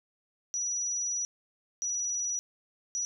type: tone bursts at uneven times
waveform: sine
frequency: 5860 Hz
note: F#8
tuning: 18 cents flat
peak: -29 dBFS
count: 3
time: 0.54-1.25 / 1.82-2.39 / 2.95-3.05 s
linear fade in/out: 0 ms
effects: none